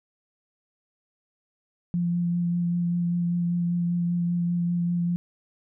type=tone with vibrato; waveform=sine; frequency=173.4 Hz; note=F3; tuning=12 cents flat; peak=-22 dBFS; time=1.94-5.16 s; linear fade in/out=0 ms; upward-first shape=sine; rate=5.1 Hz; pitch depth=13 cents each way; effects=none